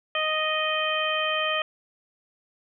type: harmonic tone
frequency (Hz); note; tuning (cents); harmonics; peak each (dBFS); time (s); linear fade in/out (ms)
622; D#5; -1; 1 / 2 / 3 / 4 / 5; -29 / -29 / -31 / -30 / -29; 0.15-1.62; 2
effects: none